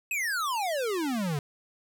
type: exponential sweep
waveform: square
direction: down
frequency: 2617 to 136.6 Hz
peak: -28 dBFS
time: 0.11-1.39 s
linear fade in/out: 2 ms
effects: none